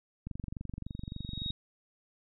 click train, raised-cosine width 5 ms, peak -26 dBFS, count 30, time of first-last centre 0.27-1.504 s, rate 23.5 Hz
sine tone with exponential growth, 3771 Hz, A#7, 19 cents sharp, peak -32 dBFS, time 0.86-1.51 s, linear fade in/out 2 ms, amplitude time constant 140 ms
effects none

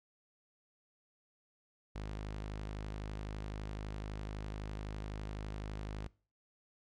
sawtooth tone, 51.91 Hz, G#1, in tune, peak -36 dBFS, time 1.95-6.08 s, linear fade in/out 10 ms, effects noise-tail reverb RT60 0.4 s tail -23 dB re dry + low-pass 6000 Hz 12 dB/octave

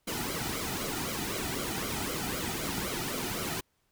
pink noise with flanger, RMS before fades -34 dBFS, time 0.07-3.61 s, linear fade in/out 10 ms, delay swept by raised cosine 1.1 to 1.88 ms, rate 3.9 Hz, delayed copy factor -0.7, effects pink hiss -74 dBFS RMS until 3.91 s

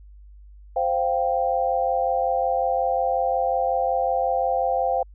sine chord, C suspended fourth, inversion none, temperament equal, 523.3 / 698.5 / 784 Hz, C5 / F5 / G5, 0 / 0 / 0 cents, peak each -24 dBFS, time 0.76-5.03 s, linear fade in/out 5 ms, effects added 50 Hz sine -43 dBFS peak until 5.14 s

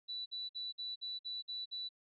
sine tone bursts, 3959 Hz, B7, 3 cents sharp, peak -39 dBFS, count 8, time 0.08-1.891 s, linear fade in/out 20 ms, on 180 ms, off 53 ms, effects none

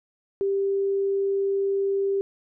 sine tone, 393.9 Hz, G4, 8 cents sharp, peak -21 dBFS, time 0.41-2.21 s, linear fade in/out 0 ms, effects none

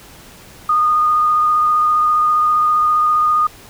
sine tone with vibrato, 1228 Hz, D#6, 23 cents flat, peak -11 dBFS, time 0.69-3.47 s, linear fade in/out 5 ms, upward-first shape sine, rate 15 Hz, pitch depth 12 cents each way, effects pink hiss -41 dBFS RMS until 3.69 s

